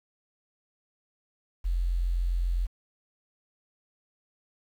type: tone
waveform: sine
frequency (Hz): 43.7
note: F1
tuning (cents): +2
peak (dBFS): -24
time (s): 1.64-2.67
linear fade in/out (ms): 20
effects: 9-bit